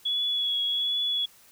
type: tone with vibrato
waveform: sine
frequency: 3374 Hz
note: G#7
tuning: 27 cents sharp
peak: -24 dBFS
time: 0.05-1.26 s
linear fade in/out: 10 ms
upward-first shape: triangle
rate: 1.3 Hz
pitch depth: 24 cents each way
effects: white hiss -56 dBFS RMS until 1.51 s